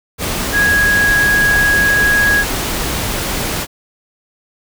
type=tone in noise; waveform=sine; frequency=1655 Hz; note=G#6; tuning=6 cents flat; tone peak=-10 dBFS; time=0.52-2.45 s; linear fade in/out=50 ms; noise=pink; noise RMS=-19 dBFS; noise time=0.18-3.67 s; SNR=+6 dB; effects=none